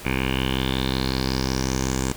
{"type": "tone with low-pass filter sweep", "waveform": "10% pulse", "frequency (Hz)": 65.41, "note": "C2", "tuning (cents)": 0, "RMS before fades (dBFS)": -24, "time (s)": [0.05, 2.12], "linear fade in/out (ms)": 5, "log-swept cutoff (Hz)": [2400, 7700], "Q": 5.8, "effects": ["pink hiss -39 dBFS RMS until 2.16 s"]}